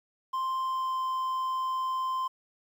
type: tone with pitch glide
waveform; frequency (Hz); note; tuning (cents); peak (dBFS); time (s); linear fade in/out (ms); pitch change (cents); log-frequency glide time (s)
triangle; 1047 to 1040.4; C6 to C6; +1 to -10; -26; 0.33-2.28; 10; -11; 0.59-1.02
effects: 10-bit